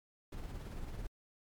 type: noise with tremolo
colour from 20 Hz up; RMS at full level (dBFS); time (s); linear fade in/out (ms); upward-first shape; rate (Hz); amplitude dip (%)
brown; -41; 0.32-1.07; 5; sine; 18; 40
effects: MP3 96 kbps